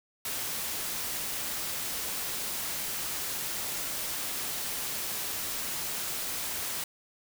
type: noise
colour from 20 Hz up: white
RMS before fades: -34 dBFS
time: 0.25-6.84 s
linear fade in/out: 2 ms
effects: none